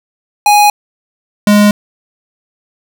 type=tone pair in turn; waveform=square; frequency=829 / 207.2 Hz; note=G#5 / G#3; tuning=-3 / -4 cents; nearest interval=2 octaves; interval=2401 cents; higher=first; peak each=-5 dBFS; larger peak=neither; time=0.46-0.7 / 1.47-1.71 s; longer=neither; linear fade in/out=2 ms; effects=none